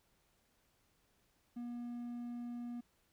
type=tone; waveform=triangle; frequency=240 Hz; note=B3; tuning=49 cents flat; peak=-39 dBFS; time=1.56-2.81 s; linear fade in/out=10 ms; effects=pink hiss -75 dBFS RMS until 3.12 s